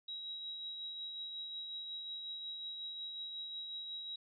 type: tone with tremolo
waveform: sine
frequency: 3847 Hz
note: B7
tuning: 46 cents flat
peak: -40 dBFS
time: 0.08-4.16 s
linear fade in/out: 5 ms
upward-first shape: triangle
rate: 5.5 Hz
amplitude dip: 35%
effects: none